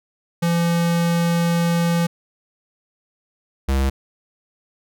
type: tone pair in turn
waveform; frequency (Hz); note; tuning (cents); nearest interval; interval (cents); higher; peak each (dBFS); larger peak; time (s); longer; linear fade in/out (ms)
square; 170 / 67.29; F3 / C2; -46 / +49; octave + major third; 1605; first; -17; neither; 0.42-2.07 / 3.68-3.9; first; 10
effects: none